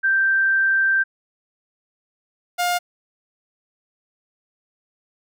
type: tone pair in turn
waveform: sine / sawtooth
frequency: 1568 / 708.2 Hz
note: G6 / F5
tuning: 0 / +24 cents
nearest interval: octave + major second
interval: 1376 cents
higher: first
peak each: -15 dBFS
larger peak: neither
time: 0.03-1.04 / 2.58-2.79 s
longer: first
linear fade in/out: 20 ms
effects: none